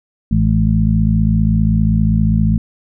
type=harmonic tone with a mistuned harmonic; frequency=55.1 Hz; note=A1; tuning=3 cents sharp; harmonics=1 / 2 / 3 / 4; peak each=-16 / -16 / -16 / -16 dBFS; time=0.31-2.58 s; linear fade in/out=5 ms; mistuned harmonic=4; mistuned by=-42 cents; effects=none